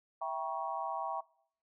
sine chord, E diminished seventh, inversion none, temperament equal with one note detuned, 659.3 / 784 / 953.6 / 1108.7 Hz, E5 / G5 / Bb5 / Db6, 0 / 0 / +39 / 0 cents, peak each -40 / -39 / -39 / -40 dBFS, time 0.21-1.21 s, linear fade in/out 10 ms, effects noise-tail reverb RT60 0.6 s tail -22 dB re dry

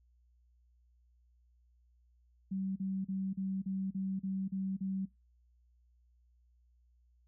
sine tone bursts, 191.6 Hz, G3, 39 cents flat, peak -33 dBFS, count 9, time 2.51-5.056 s, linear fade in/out 10 ms, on 250 ms, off 37 ms, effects noise-tail reverb RT60 0.2 s tail -22 dB re dry + added 60 Hz sine -65 dBFS peak until 7.27 s

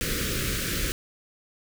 pink band-stop noise, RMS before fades -28 dBFS, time 0.01-0.92 s, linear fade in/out 0 ms, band 530 to 1300 Hz, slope 48 dB/octave, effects none

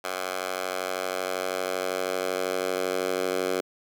10% pulse tone with high-pass filter sweep, 92.7 Hz, F#2, 4 cents sharp, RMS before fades -29 dBFS, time 0.04-3.61 s, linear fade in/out 5 ms, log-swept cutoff 780 to 410 Hz, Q 1.5, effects none

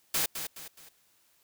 white noise with echo, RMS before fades -28 dBFS, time 0.14-0.26 s, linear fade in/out 5 ms, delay 210 ms, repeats 3, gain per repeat -8 dB, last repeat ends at 0.89 s, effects white hiss -67 dBFS RMS until 1.43 s

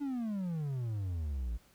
triangle exponential sweep, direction down, 293.7 to 53.9 Hz, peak -31 dBFS, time 0-1.58 s, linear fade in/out 20 ms, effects pink hiss -65 dBFS RMS until 1.74 s

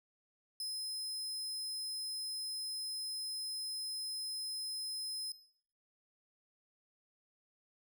sawtooth tone, 5100 Hz, D#8, 42 cents sharp, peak -35 dBFS, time 0.6-5.32 s, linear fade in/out 2 ms, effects noise-tail reverb RT60 0.6 s tail -17 dB re dry

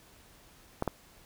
clicks, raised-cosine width 1 ms, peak -15 dBFS, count 2, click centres 0.824 / 0.877 s, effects pink hiss -58 dBFS RMS until 1.25 s

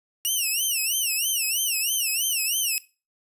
5% pulse tone with vibrato, 2816 Hz, F7, 14 cents sharp, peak -14 dBFS, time 0.25-2.78 s, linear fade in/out 0 ms, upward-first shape sine, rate 3.1 Hz, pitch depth 180 cents each way, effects noise-tail reverb RT60 0.3 s tail -18 dB re dry + resampled to 32000 Hz

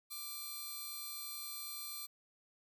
5% pulse tone pair together, 1174.7 / 4156 Hz, D6 / C8, 0 / -12 cents, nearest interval octave + minor seventh, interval 2188 cents, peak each -37 / -37 dBFS, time 0.1-2.07 s, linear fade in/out 20 ms, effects none

